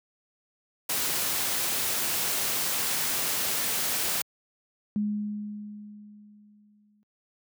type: noise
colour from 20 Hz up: white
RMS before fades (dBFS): -28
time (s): 0.89-4.22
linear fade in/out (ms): 5
type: tone with exponential decay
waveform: sine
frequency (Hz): 208.6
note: G#3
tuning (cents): +8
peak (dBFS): -23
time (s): 4.96-7.03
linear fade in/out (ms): 0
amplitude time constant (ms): 450
effects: high-pass 100 Hz 12 dB/octave